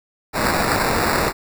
blue noise with sample-and-hold, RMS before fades -19 dBFS, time 0.33-1.33 s, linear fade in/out 50 ms, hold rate 3150 Hz, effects none

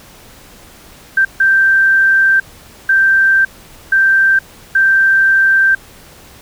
sine tone bursts at uneven times, 1568 Hz, G6, in tune, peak -7 dBFS, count 5, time 1.17-1.25 / 1.4-2.4 / 2.89-3.45 / 3.92-4.39 / 4.75-5.75 s, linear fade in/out 5 ms, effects pink hiss -40 dBFS RMS until 6.41 s

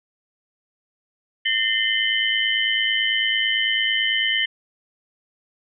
sine tone cluster, 1815 / 2071 / 2991 / 3100 Hz, A#6 / C7 / F#7 / G7, -47 / -18 / +18 / -20 cents, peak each -24 dBFS, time 1.45-4.46 s, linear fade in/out 10 ms, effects none

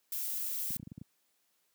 violet noise, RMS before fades -36 dBFS, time 0.12-0.77 s, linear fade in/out 2 ms
clicks, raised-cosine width 5 ms, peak -28 dBFS, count 8, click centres 0.706 / 0.762 / 0.798 / 0.829 / 0.873 / 0.918 / 0.979 / 1.015 s
effects white hiss -75 dBFS RMS until 1.74 s + high-pass 150 Hz 12 dB/octave

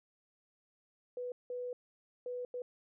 sine tone bursts at uneven times, 493.9 Hz, B4, in tune, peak -37 dBFS, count 4, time 1.17-1.32 / 1.5-1.73 / 2.26-2.45 / 2.54-2.62 s, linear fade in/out 2 ms, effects none

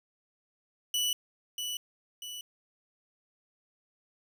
sawtooth tone with echo, 2960 Hz, F#7, in tune, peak -24 dBFS, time 0.94-1.13 s, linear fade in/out 2 ms, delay 640 ms, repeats 2, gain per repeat -6 dB, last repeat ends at 2.41 s, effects none

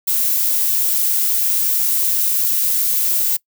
violet noise, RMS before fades -17 dBFS, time 0.07-3.37 s, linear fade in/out 10 ms, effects noise-tail reverb RT60 0.1 s tail -23 dB re dry

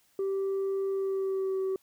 sine tone with pitch glide, 389.3 to 381.3 Hz, G4 to G4, -12 to -48 cents, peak -25 dBFS, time 0.19-1.76 s, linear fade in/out 2 ms, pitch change -36 cents, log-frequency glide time 0.9-1.6 s, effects tanh soft clip ceiling -26 dBFS + white hiss -67 dBFS RMS until 1.82 s

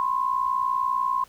sine tone pair together, 1009.9 / 1070 Hz, B5 / C6, +38 / +38 cents, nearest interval minor second, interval 100 cents, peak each -25 / -24 dBFS, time 0-1.24 s, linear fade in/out 0 ms, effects pink hiss -54 dBFS RMS until 1.28 s

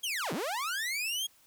sawtooth linear two-way sweep, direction down then up, 3322 to 138.59 to 3322 Hz, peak -28 dBFS, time 0.03-1.27 s, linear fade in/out 10 ms, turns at 0.33 s, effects white hiss -63 dBFS RMS until 1.46 s

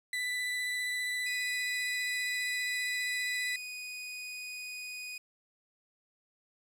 35% pulse tone with vibrato, 1987 Hz, B6, 10 cents sharp, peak -30 dBFS, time 0.13-3.56 s, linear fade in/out 2 ms, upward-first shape sine, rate 15 Hz, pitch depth 11 cents each way
sawtooth tone, 2483 Hz, D#7, 4 cents flat, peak -36 dBFS, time 1.26-5.18 s, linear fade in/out 5 ms
effects low-pass 12000 Hz 12 dB/octave + 10-bit

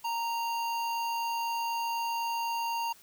square tone with notch filter, 928 Hz, A#5, 8 cents flat, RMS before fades -32 dBFS, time 0.04-2.93 s, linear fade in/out 10 ms, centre 8500 Hz, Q 1.8, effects white hiss -57 dBFS RMS until 3.02 s

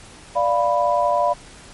sine chord, B diminished, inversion first, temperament equal, 587.3 / 698.5 / 987.8 Hz, D5 / F5 / B5, 0 / 0 / 0 cents, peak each -20 dBFS, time 0.35-1.34 s, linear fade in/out 20 ms, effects pink hiss -43 dBFS RMS until 1.73 s + MP3 48 kbps

